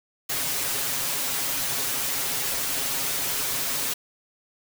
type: noise with comb filter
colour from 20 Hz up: white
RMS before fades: -27 dBFS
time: 0.29-3.94 s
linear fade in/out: 10 ms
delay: 7.3 ms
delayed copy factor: +0.75
effects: none